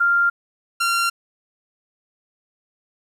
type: tone pair in turn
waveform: sine / sawtooth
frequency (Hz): 1394 / 1378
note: F6 / F6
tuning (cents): -4 / -24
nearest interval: unison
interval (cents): 20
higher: first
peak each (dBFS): -14 / -14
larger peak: neither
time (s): 0-0.3 / 0.8-1.1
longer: neither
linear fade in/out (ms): 10
effects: low-pass 12000 Hz 12 dB/octave + 9-bit